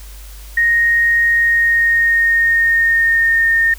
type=tone with pitch glide; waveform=sine; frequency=1864.7 to 1830.5 Hz; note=A#6 to A#6; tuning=0 to -32 cents; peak=-10 dBFS; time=0.57-3.74 s; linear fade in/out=5 ms; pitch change=-32 cents; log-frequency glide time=1.29-3.5 s; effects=added 50 Hz sine -32 dBFS peak until 3.78 s + white hiss -41 dBFS RMS until 3.78 s